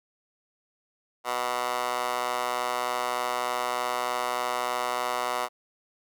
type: tone with high-pass filter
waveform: 15% pulse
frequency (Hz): 123.3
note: B2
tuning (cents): -2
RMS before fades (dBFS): -29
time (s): 1.24-5.49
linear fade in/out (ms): 50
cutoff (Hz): 810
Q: 9.9
effects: none